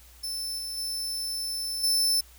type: tone with level steps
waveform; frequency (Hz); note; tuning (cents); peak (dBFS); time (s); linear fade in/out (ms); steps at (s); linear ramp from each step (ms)
sawtooth; 5290; E8; +5; -28 / -30 / -27 / -19; 0.23-2.21; 10; 0.58 / 0.77 / 1.83; 10
effects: added 60 Hz sine -52 dBFS peak until 2.38 s + white hiss -55 dBFS RMS until 2.38 s